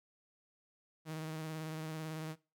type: tone with vibrato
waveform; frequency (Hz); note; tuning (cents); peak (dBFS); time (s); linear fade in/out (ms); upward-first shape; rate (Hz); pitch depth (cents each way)
sawtooth; 157.7; D#3; +24; -36; 1.05-2.36; 50; sine; 18; 29
effects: noise-tail reverb RT60 0.3 s tail -20 dB re dry